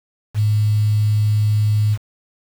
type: tone with quantisation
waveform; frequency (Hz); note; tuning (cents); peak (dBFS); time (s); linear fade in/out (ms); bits
sine; 106; G#2; +36; -13; 0.34-1.98; 50; 6
effects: none